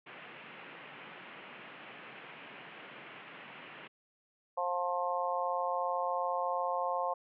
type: band-pass noise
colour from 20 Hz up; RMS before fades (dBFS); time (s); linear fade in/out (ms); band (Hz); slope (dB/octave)
white; -50; 0.06-3.88; 10; 130 to 2900; 48
type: harmonic tone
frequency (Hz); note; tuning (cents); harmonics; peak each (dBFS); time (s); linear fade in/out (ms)
177.2; F3; +25; 3 / 4 / 5 / 6; -36 / -36 / -36 / -36; 4.57-7.14; 10
effects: none